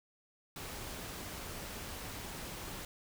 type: noise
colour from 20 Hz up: pink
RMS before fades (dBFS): -44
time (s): 0.56-2.85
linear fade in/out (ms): 2
effects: none